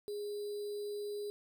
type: tone with sample-and-hold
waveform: sine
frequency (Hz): 412.7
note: G#4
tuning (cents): -11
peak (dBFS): -37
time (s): 0.08-1.3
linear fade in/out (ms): 0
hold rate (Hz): 4410
effects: none